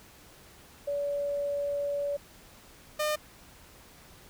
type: tone pair in turn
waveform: sine / sawtooth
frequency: 572 / 606 Hz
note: D5 / D#5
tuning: -46 / -46 cents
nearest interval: minor second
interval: 100 cents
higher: second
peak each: -28 / -23 dBFS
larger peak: second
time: 0.87-2.17 / 2.99-3.16 s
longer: first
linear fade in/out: 10 ms
effects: pink hiss -54 dBFS RMS until 4.29 s

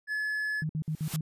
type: tone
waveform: triangle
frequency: 1712 Hz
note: A6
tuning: 48 cents flat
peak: -27 dBFS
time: 0.07-0.64 s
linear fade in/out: 50 ms
type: tone bursts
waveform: sine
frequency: 155.56 Hz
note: D#3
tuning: in tune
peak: -28 dBFS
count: 5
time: 0.62-1.209 s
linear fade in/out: 2 ms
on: 73 ms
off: 56 ms
type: noise with exponential growth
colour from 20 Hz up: white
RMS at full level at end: -34 dBFS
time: 0.83-1.16 s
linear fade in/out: 0 ms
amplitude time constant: 70 ms
effects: resampled to 32000 Hz

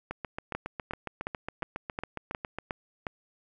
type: two click trains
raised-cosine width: 0.5 ms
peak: -19 / -17 dBFS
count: 19 / 8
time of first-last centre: 0.11-2.586 / 0.55-3.068 s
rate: 7.27 / 2.78 Hz
effects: none

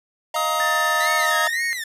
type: chord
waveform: square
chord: Eb suspended second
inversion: none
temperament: just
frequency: 622.3 / 700 / 933.4 Hz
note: Eb5 / F5 / Bb5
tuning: 0 / +4 / +2 cents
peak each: -28 dBFS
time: 0.34-1.48 s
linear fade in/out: 5 ms
type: tone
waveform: square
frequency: 1265 Hz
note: D#6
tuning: 28 cents sharp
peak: -23 dBFS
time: 0.36-1.47 s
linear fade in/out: 2 ms
type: tone with pitch glide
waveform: triangle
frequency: 1775 to 1863.2 Hz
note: A6 to A#6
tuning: +15 to -1 cents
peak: -20 dBFS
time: 0.6-1.73 s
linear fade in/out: 0 ms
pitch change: +84 cents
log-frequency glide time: 1.04-1.59 s
type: tone with vibrato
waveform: sawtooth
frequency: 1900 Hz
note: A#6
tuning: 33 cents sharp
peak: -23 dBFS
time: 1-1.84 s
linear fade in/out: 5 ms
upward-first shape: sine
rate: 1.9 Hz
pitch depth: 260 cents each way
effects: resampled to 32000 Hz + 8-bit

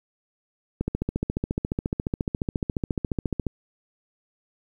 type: click train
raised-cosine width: 3 ms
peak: -12 dBFS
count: 39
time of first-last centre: 0.81-3.467 s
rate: 14.3 Hz
effects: 9-bit

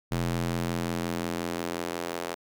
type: tone with high-pass filter sweep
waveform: square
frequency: 42.81 Hz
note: F1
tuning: 34 cents flat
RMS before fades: -31 dBFS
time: 0.11-2.35 s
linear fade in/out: 10 ms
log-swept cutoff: 110 to 480 Hz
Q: 1.1
effects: none

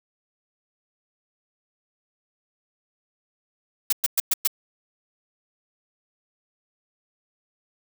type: noise bursts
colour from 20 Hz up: blue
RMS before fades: -20 dBFS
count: 5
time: 3.9-4.475 s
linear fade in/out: 5 ms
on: 27 ms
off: 110 ms
effects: none

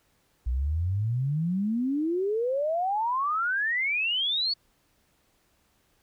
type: exponential sweep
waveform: sine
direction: up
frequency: 58.4 to 4507 Hz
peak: -24 dBFS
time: 0.46-4.54 s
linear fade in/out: 10 ms
effects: pink hiss -68 dBFS RMS until 6.02 s

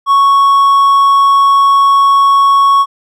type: tone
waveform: triangle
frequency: 1108.7 Hz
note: C#6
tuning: in tune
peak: -3 dBFS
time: 0.06-2.86 s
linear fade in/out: 50 ms
effects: none

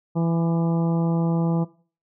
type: harmonic tone with a mistuned harmonic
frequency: 166.6 Hz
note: E3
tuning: 19 cents sharp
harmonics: 1 / 2 / 3 / 4 / 5 / 6 / 7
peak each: -20 / -28 / -31 / -36 / -35 / -41 / -42 dBFS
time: 0.15-1.65 s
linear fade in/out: 20 ms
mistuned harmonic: 7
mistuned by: +30 cents
effects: noise-tail reverb RT60 0.4 s tail -19 dB re dry

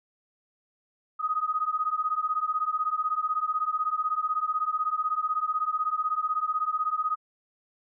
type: beating tone pair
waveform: sine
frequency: 1244.5 / 1260.5 Hz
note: D#6 / D#6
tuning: 0 / +22 cents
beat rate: 16 Hz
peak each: -28 dBFS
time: 1.19-7.16 s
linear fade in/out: 20 ms
effects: none

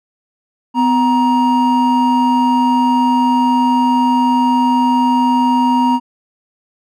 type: tone pair together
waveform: triangle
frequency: 252.3 / 942 Hz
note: B3 / A#5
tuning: +37 / +18 cents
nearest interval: octave + major seventh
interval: 2281 cents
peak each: -11 dBFS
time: 0.74-6 s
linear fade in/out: 50 ms
effects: none

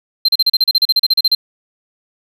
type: tone bursts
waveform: triangle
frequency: 4139 Hz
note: C8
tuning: 20 cents flat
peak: -7 dBFS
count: 16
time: 0.25-1.35 s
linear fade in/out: 5 ms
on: 35 ms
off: 36 ms
effects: none

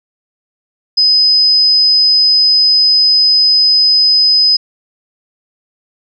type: tone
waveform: sine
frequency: 5030 Hz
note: D#8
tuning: 18 cents sharp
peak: -6 dBFS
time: 0.97-4.57 s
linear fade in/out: 10 ms
effects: none

